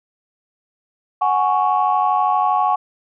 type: chord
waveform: sine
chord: F# suspended second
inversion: none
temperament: just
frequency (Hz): 740 / 832.5 / 1110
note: F#5 / G#5 / C#6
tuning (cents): 0 / +4 / +2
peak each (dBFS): -18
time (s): 1.21-2.76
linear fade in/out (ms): 10
effects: tanh soft clip ceiling -6 dBFS